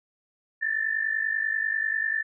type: tone pair together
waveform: sine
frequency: 1747 / 1797.2 Hz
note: A6 / A6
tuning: -13 / +36 cents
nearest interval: unison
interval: 49 cents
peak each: -27 dBFS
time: 0.61-2.23 s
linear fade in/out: 20 ms
effects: none